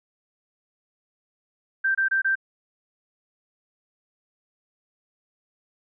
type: tone bursts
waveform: sine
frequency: 1568 Hz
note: G6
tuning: in tune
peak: -19 dBFS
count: 4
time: 1.84-2.355 s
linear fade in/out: 10 ms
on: 110 ms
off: 25 ms
effects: none